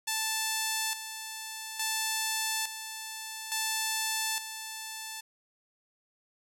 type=tone with tremolo; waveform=5% pulse; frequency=880 Hz; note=A5; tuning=in tune; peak=-17 dBFS; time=0.07-5.21 s; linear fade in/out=10 ms; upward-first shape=square; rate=0.58 Hz; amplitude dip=65%; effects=none